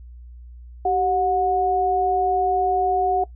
sine tone pair together, 385.3 / 729 Hz, G4 / F#5, -30 / -26 cents, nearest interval major seventh, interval 1104 cents, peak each -23 / -18 dBFS, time 0.85-3.24 s, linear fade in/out 5 ms, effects noise-tail reverb RT60 0.1 s tail -19 dB re dry + added 60 Hz sine -38 dBFS peak until 3.35 s

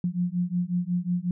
sine beating tone pair, 174.61 / 180.11 Hz, F3 / F#3, 0 / -46 cents, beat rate 5.5 Hz, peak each -27 dBFS, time 0.04-1.31 s, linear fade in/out 2 ms, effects none

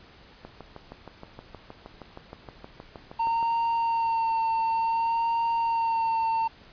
click train, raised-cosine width 1 ms, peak -26 dBFS, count 20, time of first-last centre 0.45-3.428 s, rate 6.38 Hz
triangle tone with vibrato, 914 Hz, A#5, 34 cents flat, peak -21 dBFS, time 3.19-6.48 s, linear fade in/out 10 ms, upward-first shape sine, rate 0.56 Hz, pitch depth 19 cents each way
effects pink hiss -52 dBFS RMS until 6.72 s + resampled to 11025 Hz

